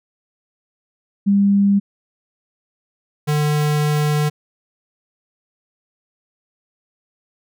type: tone pair in turn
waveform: sine / square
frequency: 200 / 149.53 Hz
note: G3 / D3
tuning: +35 / +32 cents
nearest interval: perfect fourth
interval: 503 cents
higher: first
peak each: -11 / -16 dBFS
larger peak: first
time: 1.26-1.8 / 3.27-4.3 s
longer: second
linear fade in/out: 20 ms
effects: none